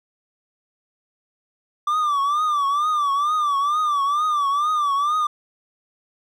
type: tone with vibrato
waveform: triangle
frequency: 1174.7 Hz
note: D6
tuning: in tune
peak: -16 dBFS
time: 1.87-5.27 s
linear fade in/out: 5 ms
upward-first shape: triangle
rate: 2.2 Hz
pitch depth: 120 cents each way
effects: none